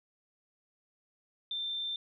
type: tone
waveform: sine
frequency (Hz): 3572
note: A7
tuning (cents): +25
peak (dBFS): -33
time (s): 1.51-1.96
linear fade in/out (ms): 2
effects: none